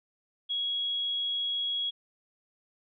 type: tone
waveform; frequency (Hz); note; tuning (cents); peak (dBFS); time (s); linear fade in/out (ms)
sine; 3322; G#7; 0; -28; 0.49-1.91; 20
effects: none